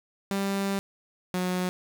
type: tone pair in turn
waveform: sawtooth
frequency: 196.9 / 181.97 Hz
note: G3 / F#3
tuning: +8 / -29 cents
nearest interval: minor second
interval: 137 cents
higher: first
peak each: -22 dBFS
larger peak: neither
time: 0.31-0.79 / 1.34-1.69 s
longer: first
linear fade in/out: 0 ms
effects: 8-bit